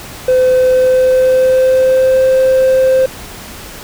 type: tone with pitch glide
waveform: triangle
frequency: 511 to 522.3 Hz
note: C5 to C5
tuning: -41 to -3 cents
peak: -4 dBFS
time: 0.28-3.06 s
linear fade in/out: 5 ms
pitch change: +38 cents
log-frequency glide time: 0.65-2.21 s
effects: tanh soft clip ceiling -1 dBFS + pink hiss -30 dBFS RMS until 3.83 s